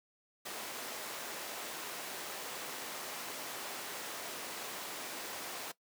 pink high-pass noise, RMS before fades -43 dBFS, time 0.45-5.72 s, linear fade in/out 10 ms, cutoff 400 Hz, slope 12 dB/octave, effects noise-tail reverb RT60 0.1 s tail -18 dB re dry

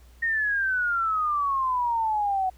sine exponential sweep, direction down, 1864.7 to 740 Hz, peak -22 dBFS, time 0.22-2.5 s, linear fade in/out 10 ms, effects added 60 Hz sine -49 dBFS peak until 2.57 s + pink hiss -60 dBFS RMS until 2.57 s

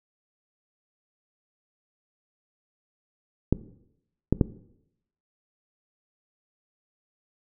clicks, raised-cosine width 3 ms, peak -6 dBFS, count 3, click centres 3.526 / 4.326 / 4.412 s, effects noise-tail reverb RT60 0.8 s tail -17 dB re dry

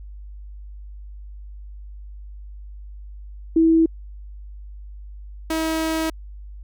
sine / sawtooth tone pair in turn, 326 / 320.6 Hz, E4 / E4, -19 / -48 cents, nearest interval unison, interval 29 cents, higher first, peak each -12 / -17 dBFS, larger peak first, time 3.56-3.86 / 5.5-6.1 s, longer second, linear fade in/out 5 ms, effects added 50 Hz sine -35 dBFS peak until 6.63 s

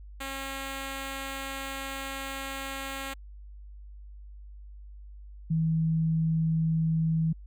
5% pulse / sine tone pair in turn, 271.3 / 161.32 Hz, C#4 / E3, -37 / -37 cents, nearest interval major sixth, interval 900 cents, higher first, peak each -23 dBFS, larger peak neither, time 0.2-3.14 / 5.5-7.33 s, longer first, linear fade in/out 10 ms, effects added 50 Hz sine -43 dBFS peak until 7.46 s

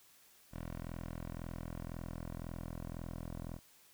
10% pulse tone with low-pass filter sweep, 41.92 Hz, E1, 30 cents sharp, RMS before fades -44 dBFS, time 0.51-3.6 s, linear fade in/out 50 ms, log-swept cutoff 2400 to 1100 Hz, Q 0.7, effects white hiss -64 dBFS RMS until 3.93 s

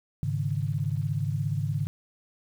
sine chord, Ab suspended fourth, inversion none, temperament equal, 103.83 / 138.59 / 155.56 Hz, Ab2 / Db3 / Eb3, 0 / 0 / 0 cents, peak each -30 / -29 / -31 dBFS, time 0.23-1.87 s, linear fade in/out 0 ms, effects 9-bit

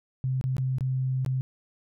sine tone with dropouts, 130.4 Hz, C3, 5 cents flat, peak -24 dBFS, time 0.24-1.41 s, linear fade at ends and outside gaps 0 ms, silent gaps 0.412-0.44 / 0.567-0.582 / 0.784-0.808 / 1.248-1.262 s, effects none

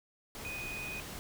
sine tone in noise, 2489 Hz, D#7, in tune, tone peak -39 dBFS, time 0.45-1 s, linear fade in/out 0 ms, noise pink, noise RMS -44 dBFS, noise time 0.35-1.19 s, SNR +2 dB, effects none

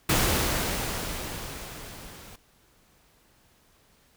pink noise with level ramp, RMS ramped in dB -22 to -47 dBFS, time 0.09-2.36 s, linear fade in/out 5 ms, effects pink hiss -62 dBFS RMS until 4.16 s

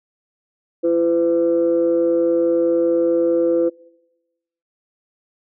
sine tone pair together, 337.8 / 507 Hz, E4 / B4, +42 / +45 cents, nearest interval perfect fifth, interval 703 cents, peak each -16 dBFS, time 0.83-3.7 s, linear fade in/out 20 ms, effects noise-tail reverb RT60 1.0 s tail -25 dB re dry + tanh soft clip ceiling -8 dBFS

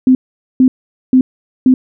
sine tone bursts, 257.5 Hz, C4, 28 cents flat, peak -4 dBFS, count 4, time 0.07-1.74 s, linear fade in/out 2 ms, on 80 ms, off 450 ms, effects none

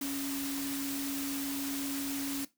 sine tone in noise, 277.2 Hz, C#4, in tune, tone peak -34 dBFS, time 0.01-2.45 s, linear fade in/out 5 ms, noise white, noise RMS -39 dBFS, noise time 0.01-2.45 s, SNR +2 dB, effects noise-tail reverb RT60 0.2 s tail -17 dB re dry

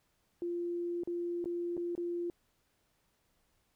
sine tone with dropouts, 346.6 Hz, F4, 13 cents flat, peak -33 dBFS, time 0.42-2.3 s, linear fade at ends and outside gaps 1 ms, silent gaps 1.035-1.074 / 1.443-1.457 / 1.768-1.776 / 1.952-1.978 s, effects pink hiss -75 dBFS RMS until 3.75 s

